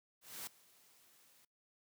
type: noise with ADSR envelope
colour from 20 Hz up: white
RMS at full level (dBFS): -44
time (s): 0.21-1.45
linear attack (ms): 260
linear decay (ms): 3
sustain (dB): -23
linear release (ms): 5
effects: noise-tail reverb RT60 0.2 s tail -26 dB re dry + high-pass 100 Hz 12 dB/octave